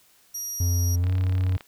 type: tone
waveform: 30% pulse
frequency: 5700 Hz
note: F8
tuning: 34 cents sharp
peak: -26 dBFS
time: 0.34-0.96 s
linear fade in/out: 10 ms
type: tone with pitch glide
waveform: triangle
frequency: 87.31 to 92.45 Hz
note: F2 to F#2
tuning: 0 to -1 cents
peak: -18 dBFS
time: 0.6-1.57 s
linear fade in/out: 5 ms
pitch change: +99 cents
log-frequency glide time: 0.98-1.1 s
type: click train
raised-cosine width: 0.3 ms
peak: -24 dBFS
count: 21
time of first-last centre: 1.04-1.608 s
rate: 35.2 Hz
effects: white hiss -59 dBFS RMS until 1.67 s